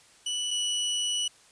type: tone pair in turn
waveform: sawtooth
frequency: 2961 / 2949 Hz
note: F#7 / F#7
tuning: +1 / -6 cents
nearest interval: unison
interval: 7 cents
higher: first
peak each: -25 / -23 dBFS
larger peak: second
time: 0.26-0.51 / 0.51-1.28 s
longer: second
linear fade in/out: 5 ms
effects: white hiss -57 dBFS RMS until 1.51 s + resampled to 22050 Hz